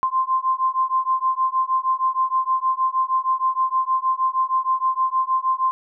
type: beating tone pair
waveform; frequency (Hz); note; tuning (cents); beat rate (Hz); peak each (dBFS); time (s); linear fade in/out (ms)
sine; 1042 / 1048.4; C6 / C6; -7 / +3; 6.4; -21; 0.03-5.71; 0
effects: none